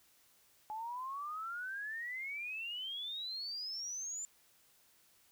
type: exponential sweep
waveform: sine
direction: up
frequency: 846 to 7220 Hz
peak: -39 dBFS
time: 0.7-4.25 s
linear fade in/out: 0 ms
effects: white hiss -68 dBFS RMS until 5.31 s